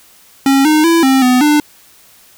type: tone with pitch steps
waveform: square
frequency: 272.5 / 307.4 / 333.5 / 265.8 / 251.3 / 298 Hz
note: C#4 / D#4 / E4 / C4 / B3 / D4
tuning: -29 / -21 / +20 / +27 / +30 / +25 cents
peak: -8 dBFS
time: 0.46-1.6 s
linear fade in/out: 2 ms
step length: 190 ms
effects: white hiss -45 dBFS RMS until 2.37 s